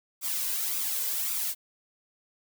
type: noise with flanger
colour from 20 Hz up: blue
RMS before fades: -30 dBFS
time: 0.21-1.55 s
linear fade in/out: 50 ms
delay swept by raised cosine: 0.82 to 2.02 ms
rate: 1.8 Hz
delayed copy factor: +0.55
effects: none